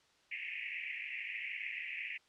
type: band-pass noise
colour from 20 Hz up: white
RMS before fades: -42 dBFS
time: 0.31-2.18 s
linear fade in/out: 10 ms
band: 1900 to 2700 Hz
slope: 96 dB/octave
effects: white hiss -69 dBFS RMS until 2.28 s + low-pass 5000 Hz 12 dB/octave